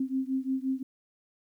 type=beating tone pair; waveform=sine; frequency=261.6 / 267.3 Hz; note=C4 / C4; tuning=0 / +37 cents; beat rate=5.7 Hz; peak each=-30 / -31 dBFS; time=0-0.83 s; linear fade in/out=5 ms; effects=11-bit